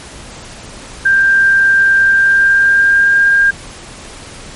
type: tone with pitch glide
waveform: sine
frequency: 1585 to 1606.2 Hz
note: G6 to G6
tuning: +19 to +42 cents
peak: -6 dBFS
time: 1.05-3.51 s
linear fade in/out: 10 ms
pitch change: +23 cents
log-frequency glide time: 2.1-3.17 s
effects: pink hiss -32 dBFS RMS until 4.55 s + MP3 48 kbps